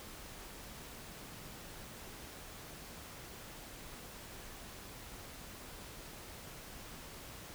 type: silence
effects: pink hiss -50 dBFS RMS until 7.54 s